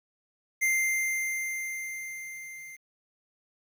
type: tone with level ramp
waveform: square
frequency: 2093 Hz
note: C7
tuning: in tune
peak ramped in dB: -23 to -43 dBFS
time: 0.61-2.77 s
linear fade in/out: 20 ms
effects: 10-bit